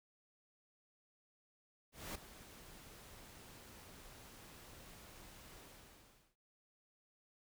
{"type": "noise with ADSR envelope", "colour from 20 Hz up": "pink", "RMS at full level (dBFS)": -44, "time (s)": [1.92, 6.36], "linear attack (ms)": 230, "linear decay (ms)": 8, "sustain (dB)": -13, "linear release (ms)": 750, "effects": []}